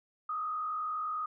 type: tone with frequency modulation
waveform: sine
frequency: 1244.5 Hz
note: D#6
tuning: in tune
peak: -32 dBFS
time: 0.29-1.26 s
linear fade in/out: 5 ms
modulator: 48.4 Hz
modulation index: 0.64
effects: none